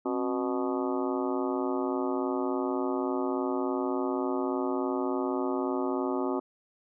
harmonic tone with a mistuned harmonic, 123.47 Hz, B2, in tune, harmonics 2 / 3 / 4 / 5 / 6 / 7 / 8 / 9 / 10, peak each -31 / -31 / -39 / -37 / -42 / -38 / -44 / -41 / -41 dBFS, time 0.05-6.4 s, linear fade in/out 10 ms, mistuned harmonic 2, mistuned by +140 cents, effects none

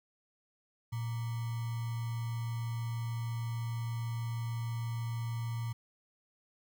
sine tone with sample-and-hold, 115.8 Hz, A#2, 11 cents flat, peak -33 dBFS, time 0.92-5.73 s, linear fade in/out 10 ms, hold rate 1050 Hz, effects none

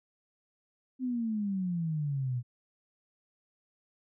sine exponential sweep, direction down, 261.6 to 119.4 Hz, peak -29 dBFS, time 0.99-2.43 s, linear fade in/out 50 ms, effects none

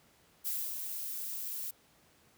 violet noise with ADSR envelope, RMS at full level -34 dBFS, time 0.44-1.71 s, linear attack 29 ms, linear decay 250 ms, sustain -5 dB, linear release 9 ms, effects pink hiss -65 dBFS RMS until 2.37 s + high-pass 80 Hz 12 dB/octave

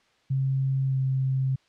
sine tone with pitch glide, 134.2 to 132.58 Hz, C3 to C3, +44 to +23 cents, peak -22 dBFS, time 0.3-1.56 s, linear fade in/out 10 ms, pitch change -21 cents, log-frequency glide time 0.86-0.97 s, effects white hiss -64 dBFS RMS until 1.68 s + low-pass 4000 Hz 12 dB/octave

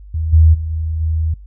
sine tone with level steps, 80 Hz, D#2, 49 cents sharp, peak -16 / -5 / -19 / -17 / -14 dBFS, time 0.14-1.34 s, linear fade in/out 5 ms, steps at 0.32 / 0.53 / 0.7 / 1 s, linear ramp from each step 20 ms, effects noise-tail reverb RT60 0.2 s tail -26 dB re dry + added 50 Hz sine -34 dBFS peak until 1.46 s

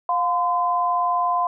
sine tone pair together, 708.2 / 1023 Hz, F5 / C6, +24 / -39 cents, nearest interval tritone, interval 637 cents, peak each -22 / -20 dBFS, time 0.09-1.47 s, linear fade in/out 2 ms, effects none

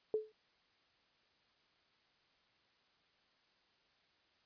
sine tone with exponential decay, 432.6 Hz, A4, 29 cents flat, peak -28 dBFS, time 0.14-0.32 s, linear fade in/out 1 ms, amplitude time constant 39 ms, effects white hiss -73 dBFS RMS until 4.45 s + resampled to 11025 Hz

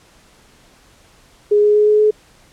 sine tone with pitch steps, 415.3 / 417.9 / 420.6 / 423.3 / 426 Hz, G#4 / G#4 / G#4 / G#4 / G#4, 0 / +11 / +22 / +33 / +44 cents, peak -9 dBFS, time 1.51-2.11 s, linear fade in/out 10 ms, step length 120 ms, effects pink hiss -50 dBFS RMS until 2.52 s + low-pass 10000 Hz 12 dB/octave

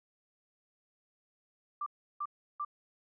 sine tone bursts, 1179 Hz, D6, 6 cents sharp, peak -33 dBFS, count 3, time 1.81-2.649 s, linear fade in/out 5 ms, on 53 ms, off 340 ms, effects none

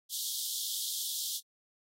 pink high-pass noise, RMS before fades -36 dBFS, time 0.09-1.41 s, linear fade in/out 50 ms, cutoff 3200 Hz, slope 96 dB/octave, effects AAC 48 kbps

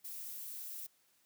violet noise, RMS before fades -45 dBFS, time 0.04-0.87 s, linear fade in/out 10 ms, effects white hiss -72 dBFS RMS until 1.25 s + high-pass 100 Hz 12 dB/octave

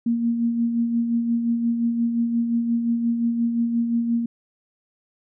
sine tone with tremolo, 233.7 Hz, A#3, 5 cents sharp, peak -17 dBFS, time 0.06-4.26 s, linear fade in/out 5 ms, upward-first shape sine, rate 5.7 Hz, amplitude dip 45%, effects none

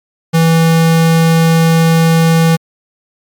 square tone, 164 Hz, E3, 9 cents flat, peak -7 dBFS, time 0.33-2.57 s, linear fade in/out 20 ms, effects MP3 96 kbps

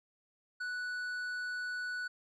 sine tone with tanh clipping, 1480 Hz, F#6, in tune, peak -37 dBFS, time 0.6-2.08 s, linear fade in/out 10 ms, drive 8 dB, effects none

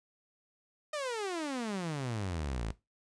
sawtooth exponential sweep, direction down, 622.3 to 50 Hz, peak -30 dBFS, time 0.93-2.72 s, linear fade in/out 5 ms, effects noise-tail reverb RT60 0.2 s tail -17 dB re dry + resampled to 22050 Hz

